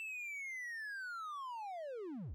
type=linear sweep; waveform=triangle; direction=down; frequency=2669 to 49 Hz; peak=-40 dBFS; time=0-2.34 s; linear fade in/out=0 ms; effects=none